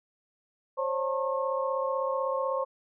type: tone cluster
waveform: sine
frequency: 530 / 566 / 901 / 1081 Hz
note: C5 / C#5 / A5 / C#6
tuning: +22 / +36 / +41 / -44 cents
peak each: -29 / -35 / -37 / -32 dBFS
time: 0.77-2.65 s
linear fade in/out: 20 ms
effects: none